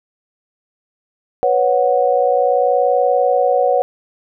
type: chord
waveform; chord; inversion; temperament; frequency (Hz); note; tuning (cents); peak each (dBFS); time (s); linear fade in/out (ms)
sine; B suspended second; none; equal with one note detuned; 493.9 / 554.4 / 737.4; B4 / C#5 / F#5; 0 / 0 / -6; -16; 1.43-3.82; 0
effects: none